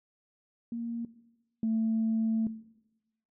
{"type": "tone pair in turn", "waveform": "sine", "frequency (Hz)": [233.1, 223], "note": ["A#3", "A3"], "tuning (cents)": [0, 23], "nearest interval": "minor second", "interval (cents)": 77, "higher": "first", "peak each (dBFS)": [-32, -25], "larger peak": "second", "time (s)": [[0.72, 1.05], [1.63, 2.47]], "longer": "second", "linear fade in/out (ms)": 2, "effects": ["noise-tail reverb RT60 1.0 s tail -17 dB re dry", "tanh soft clip ceiling -21 dBFS"]}